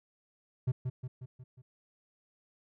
triangle tone with echo, 126.9 Hz, B2, 47 cents sharp, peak -24 dBFS, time 0.67-0.72 s, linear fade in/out 10 ms, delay 180 ms, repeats 5, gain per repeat -5 dB, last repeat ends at 1.62 s, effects none

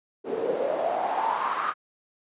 pink noise with band-pass filter sweep, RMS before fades -27 dBFS, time 0.24-1.74 s, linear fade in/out 50 ms, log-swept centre 400 to 1300 Hz, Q 6.9, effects high-pass 200 Hz 12 dB/octave + resampled to 8000 Hz

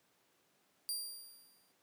15% pulse tone with exponential decay, 4757 Hz, D8, 21 cents sharp, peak -28 dBFS, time 0.89-1.72 s, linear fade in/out 0 ms, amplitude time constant 180 ms, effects pink hiss -73 dBFS RMS until 1.82 s + high-pass 200 Hz 12 dB/octave

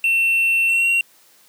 triangle tone with pitch glide, 2700 to 2746 Hz, E7 to F7, +41 to -30 cents, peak -13 dBFS, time 0.04-1.01 s, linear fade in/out 2 ms, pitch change +29 cents, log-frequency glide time 0.67-0.88 s, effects white hiss -53 dBFS RMS until 1.48 s + high-pass 150 Hz 12 dB/octave

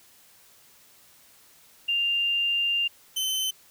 sine / sawtooth tone pair in turn, 2794 / 3063 Hz, F7 / G7, 0 / -41 cents, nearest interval major second, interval 159 cents, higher second, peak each -22 dBFS, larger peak neither, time 1.88-2.88 / 3.16-3.51 s, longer first, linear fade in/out 10 ms, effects white hiss -56 dBFS RMS until 3.7 s

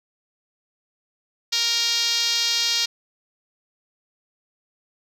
5% pulse tone with band-pass filter, 466.2 Hz, A#4, in tune, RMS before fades -22 dBFS, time 1.52-2.86 s, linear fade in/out 10 ms, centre 4600 Hz, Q 1.8, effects none

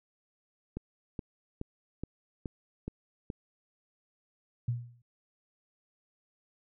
click train, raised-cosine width 3 ms, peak -23 dBFS, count 7, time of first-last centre 0.77-3.302 s, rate 2.37 Hz
sine tone with exponential decay, 119.8 Hz, A#2, 48 cents sharp, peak -25 dBFS, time 4.68-5.02 s, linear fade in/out 5 ms, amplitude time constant 73 ms
effects none

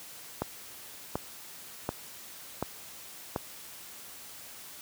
click train, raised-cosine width 1 ms, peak -15 dBFS, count 5, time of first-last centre 0.42-3.361 s, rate 1.36 Hz, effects white hiss -47 dBFS RMS until 4.81 s + high-pass 60 Hz 12 dB/octave

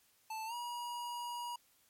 square tone with pitch glide, 880 to 959.6 Hz, A5 to A#5, 0 to +50 cents, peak -40 dBFS, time 0.3-1.56 s, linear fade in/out 5 ms, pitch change +150 cents, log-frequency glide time 0.46-0.54 s, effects white hiss -70 dBFS RMS until 1.89 s + MP3 64 kbps

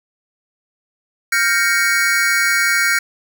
square chord, G half-diminished seventh, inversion third, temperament equal with one note detuned, 1396.9 / 1568 / 1864.7 / 2233 Hz, F6 / G6 / Bb6 / Db7, 0 / 0 / 0 / +12 cents, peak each -20 dBFS, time 1.32-2.99 s, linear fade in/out 5 ms, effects none

